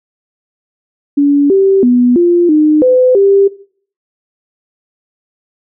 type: tone with pitch steps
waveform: sine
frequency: 285.4 / 388.4 / 245.7 / 348 / 305.2 / 507 / 395.6 Hz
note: D4 / G4 / B3 / F4 / D#4 / B4 / G4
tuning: -49 / -16 / -9 / -6 / -33 / +45 / +16 cents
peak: -5 dBFS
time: 1.17-3.48 s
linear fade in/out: 10 ms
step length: 330 ms
effects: noise-tail reverb RT60 0.5 s tail -18 dB re dry